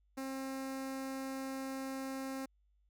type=tone with notch filter; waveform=sawtooth; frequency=267 Hz; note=C4; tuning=35 cents sharp; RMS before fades=-41 dBFS; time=0.17-2.46 s; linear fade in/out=10 ms; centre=3200 Hz; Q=2; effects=added 50 Hz sine -69 dBFS peak until 2.89 s